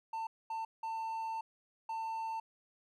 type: tone bursts at uneven times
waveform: triangle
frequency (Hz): 896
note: A5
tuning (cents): +31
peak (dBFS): -34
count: 4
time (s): 0.13-0.27 / 0.5-0.65 / 0.83-1.41 / 1.89-2.4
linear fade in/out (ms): 5
effects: none